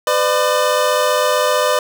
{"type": "tone pair together", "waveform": "25% pulse", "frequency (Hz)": [504.5, 600], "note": ["B4", "D5"], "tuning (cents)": [37, 37], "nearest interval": "minor third", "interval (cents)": 300, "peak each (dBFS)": [-13, -12], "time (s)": [0.07, 1.79], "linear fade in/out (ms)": 2, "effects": []}